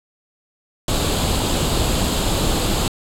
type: noise with comb filter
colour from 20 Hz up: pink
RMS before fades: -19 dBFS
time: 0.88-2.88 s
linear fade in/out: 2 ms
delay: 0.26 ms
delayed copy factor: +0.55
effects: low-pass 11000 Hz 12 dB/octave